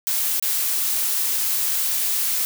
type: noise with dropouts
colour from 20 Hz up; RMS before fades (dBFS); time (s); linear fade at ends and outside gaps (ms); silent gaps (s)
blue; -22; 0.07-2.45; 0; 0.397-0.425
effects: none